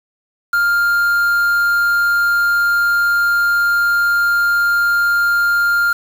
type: tone with quantisation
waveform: triangle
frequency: 1401 Hz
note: F6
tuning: 5 cents sharp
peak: -10 dBFS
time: 0.53-5.93 s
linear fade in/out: 5 ms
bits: 5
effects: none